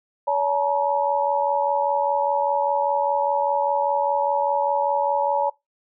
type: tone cluster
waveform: sine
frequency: 567 / 861 / 946 Hz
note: C#5 / A5 / A#5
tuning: +39 / -38 / +25 cents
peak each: -23 dBFS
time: 0.27-5.5 s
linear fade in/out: 10 ms
effects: noise-tail reverb RT60 0.2 s tail -24 dB re dry